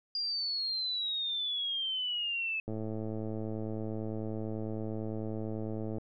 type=exponential sweep; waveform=sine; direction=down; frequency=4838 to 2599 Hz; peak=-31 dBFS; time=0.15-2.6 s; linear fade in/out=2 ms
type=click train; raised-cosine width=2 ms; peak=-25 dBFS; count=361; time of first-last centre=2.68-5.983 s; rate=109 Hz
effects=none